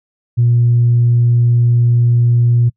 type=tone; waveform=sine; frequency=119.5 Hz; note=A#2; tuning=43 cents sharp; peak=-7 dBFS; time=0.37-2.7 s; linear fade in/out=20 ms; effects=noise-tail reverb RT60 0.1 s tail -26 dB re dry + tanh soft clip ceiling -4 dBFS